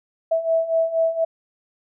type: beating tone pair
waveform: sine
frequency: 652 / 656.2 Hz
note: E5 / E5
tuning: -19 / -8 cents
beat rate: 4.2 Hz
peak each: -23 / -19 dBFS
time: 0.31-1.25 s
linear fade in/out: 10 ms
effects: none